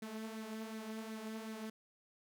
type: tone with flanger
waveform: sawtooth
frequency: 220 Hz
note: A3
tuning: in tune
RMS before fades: -45 dBFS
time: 0.02-1.7 s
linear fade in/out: 5 ms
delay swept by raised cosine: 0.48 to 5.18 ms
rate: 2.7 Hz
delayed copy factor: +0.5
effects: none